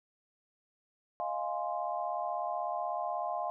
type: chord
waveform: sine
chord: F minor seventh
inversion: third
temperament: equal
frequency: 622.3 / 698.5 / 830.6 / 1046.5 Hz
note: Eb5 / F5 / Ab5 / C6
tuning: 0 / 0 / 0 / 0 cents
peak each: -39 / -35 / -39 / -39 dBFS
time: 1.2-3.5 s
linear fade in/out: 0 ms
effects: none